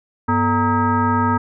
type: tone with frequency modulation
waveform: sine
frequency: 587.3 Hz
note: D5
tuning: in tune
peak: -14 dBFS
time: 0.28-1.38 s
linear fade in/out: 10 ms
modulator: 343 Hz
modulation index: 2.3
effects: none